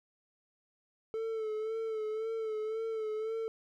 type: tone with vibrato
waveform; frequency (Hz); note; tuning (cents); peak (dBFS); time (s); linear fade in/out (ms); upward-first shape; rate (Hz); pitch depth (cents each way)
triangle; 440; A4; 0; -31; 1.14-3.48; 0; sine; 1.9; 42
effects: none